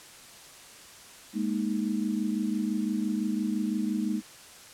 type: chord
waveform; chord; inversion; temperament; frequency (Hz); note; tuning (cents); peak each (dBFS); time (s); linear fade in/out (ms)
sine; Ab suspended second; none; just; 207.7 / 233.6 / 311.5; Ab3 / Bb3 / Eb4; 0 / +4 / +2; -29 / -31 / -32; 1.33-4.22; 50
effects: white hiss -49 dBFS RMS until 4.73 s + low-pass 10000 Hz 12 dB/octave